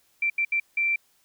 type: tone bursts at uneven times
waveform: sine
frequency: 2349 Hz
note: D7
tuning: in tune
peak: -21 dBFS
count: 4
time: 0.22-0.3 / 0.38-0.45 / 0.52-0.6 / 0.77-0.96 s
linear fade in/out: 5 ms
effects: white hiss -65 dBFS RMS until 1.24 s